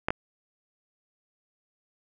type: clicks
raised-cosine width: 0.5 ms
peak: -10 dBFS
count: 2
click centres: 0.085 / 0.105 s
effects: none